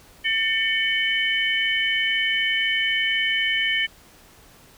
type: tone cluster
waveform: sine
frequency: 1798 / 2237 / 3028 Hz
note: A6 / C#7 / F#7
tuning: +37 / +15 / +39 cents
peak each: -24 dBFS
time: 0.24-3.87 s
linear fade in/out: 20 ms
effects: pink hiss -51 dBFS RMS until 4.77 s